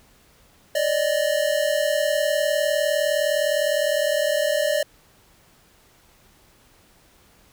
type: tone pair together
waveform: square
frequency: 578 / 617.7 Hz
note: D5 / D#5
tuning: -28 / -13 cents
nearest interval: minor second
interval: 115 cents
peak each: -23 dBFS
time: 0.75-4.83 s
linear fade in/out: 5 ms
effects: pink hiss -56 dBFS RMS until 7.52 s